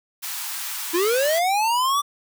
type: high-pass noise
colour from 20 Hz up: white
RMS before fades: -30 dBFS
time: 0.22-1.4 s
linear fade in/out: 20 ms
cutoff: 780 Hz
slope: 48 dB/octave
type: linear sweep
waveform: square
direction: up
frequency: 323.7 to 1174.7 Hz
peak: -19 dBFS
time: 0.93-2.02 s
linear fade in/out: 20 ms
effects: none